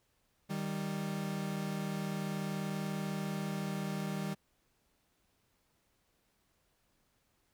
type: tone pair together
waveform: 40% pulse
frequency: 155.57 / 196 Hz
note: D#3 / G3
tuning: 0 / 0 cents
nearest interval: major third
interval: 400 cents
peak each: -38 / -36 dBFS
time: 0.49-4.35 s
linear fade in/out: 20 ms
effects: pink hiss -75 dBFS RMS until 7.53 s